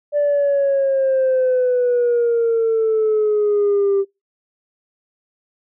sine exponential sweep, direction down, 587.3 to 392 Hz, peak -12 dBFS, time 0.12-4.05 s, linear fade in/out 50 ms, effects noise-tail reverb RT60 0.2 s tail -23 dB re dry + tanh soft clip ceiling -11 dBFS

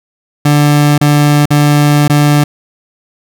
30% pulse tone with dropouts, 146.83 Hz, D3, in tune, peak -3 dBFS, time 0.45-2.44 s, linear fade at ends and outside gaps 5 ms, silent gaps 0.98-1.011 / 1.457-1.505 / 2.08-2.097 s, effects none

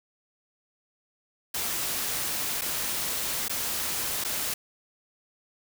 white noise with dropouts, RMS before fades -30 dBFS, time 1.54-4.54 s, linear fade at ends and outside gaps 5 ms, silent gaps 2.612-2.617 / 3.483-3.495 / 4.24-4.247 s, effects none

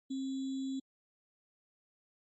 sine tone with sample-and-hold, 267 Hz, C4, 35 cents sharp, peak -34 dBFS, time 0.1-0.8 s, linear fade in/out 10 ms, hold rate 3675 Hz, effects MP3 32 kbps

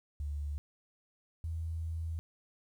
sine tone pair in turn, 72.9 / 81.66 Hz, D2 / E2, -12 / -16 cents, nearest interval major second, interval 196 cents, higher second, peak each -34 / -34 dBFS, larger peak neither, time 0.2-0.58 / 1.44-2.19 s, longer second, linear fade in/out 0 ms, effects 11-bit

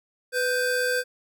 square tone pair together, 497.3 / 1568 Hz, B4 / G6, +12 / 0 cents, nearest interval octave + minor sixth, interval 1988 cents, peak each -26 dBFS, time 0.32-1.04 s, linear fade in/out 50 ms, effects none

